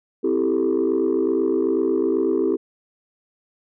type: chord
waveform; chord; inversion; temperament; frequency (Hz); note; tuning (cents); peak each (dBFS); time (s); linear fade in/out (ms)
sine; A minor seventh; first; equal; 261.6 / 329.6 / 392 / 440; C4 / E4 / G4 / A4; 0 / 0 / 0 / 0; -24 / -21 / -20 / -24; 0.23-2.57; 20
effects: tanh soft clip ceiling -12 dBFS